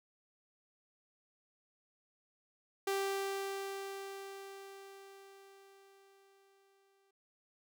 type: tone with exponential decay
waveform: sawtooth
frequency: 392 Hz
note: G4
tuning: in tune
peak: -28 dBFS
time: 2.87-7.11 s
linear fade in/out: 5 ms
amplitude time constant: 920 ms
effects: none